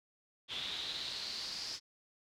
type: noise with band-pass filter sweep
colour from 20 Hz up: brown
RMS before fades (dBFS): -41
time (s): 0.48-1.8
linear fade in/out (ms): 50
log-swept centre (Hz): 3400 to 5100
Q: 6.1
effects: none